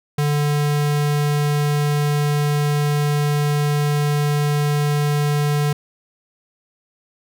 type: tone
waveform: square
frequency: 146.83 Hz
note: D3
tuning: in tune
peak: -17 dBFS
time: 0.18-5.73 s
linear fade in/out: 5 ms
effects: none